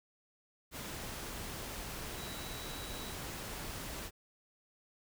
sine tone in noise, 3900 Hz, B7, 23 cents flat, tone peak -50 dBFS, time 2.15-3.15 s, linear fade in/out 50 ms, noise pink, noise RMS -43 dBFS, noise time 0.71-4.11 s, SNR -10 dB, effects none

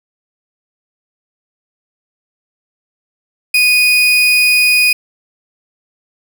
35% pulse tone, 2480 Hz, D#7, 6 cents flat, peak -6 dBFS, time 3.54-4.93 s, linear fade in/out 5 ms, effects none

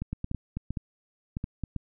clicks, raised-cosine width 5 ms, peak -19 dBFS, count 12, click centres 0.02 / 0.13 / 0.244 / 0.314 / 0.347 / 0.57 / 0.706 / 0.772 / 1.369 / 1.441 / 1.637 / 1.763 s, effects none

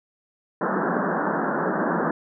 pink band-pass noise, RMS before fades -24 dBFS, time 0.61-2.11 s, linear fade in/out 2 ms, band 160 to 1700 Hz, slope 96 dB/octave, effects none

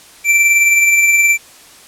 square tone with tremolo, 2343 Hz, D7, 5 cents flat, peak -7 dBFS, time 0.24-1.38 s, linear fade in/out 50 ms, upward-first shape triangle, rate 19 Hz, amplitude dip 40%, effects white hiss -41 dBFS RMS until 1.87 s + low-pass 11000 Hz 12 dB/octave

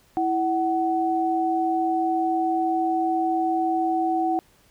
sine tone pair together, 329 / 749 Hz, E4 / F#5, -3 / +21 cents, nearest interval octave + major second, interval 1424 cents, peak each -24 / -22 dBFS, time 0.17-4.39 s, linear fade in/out 0 ms, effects pink hiss -59 dBFS RMS until 4.7 s

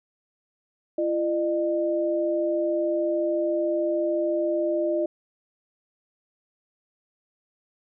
sine tone pair together, 340 / 606.3 Hz, F4 / D#5, -46 / -45 cents, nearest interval minor seventh, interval 1001 cents, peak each -25 / -24 dBFS, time 0.98-5.06 s, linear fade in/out 5 ms, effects none

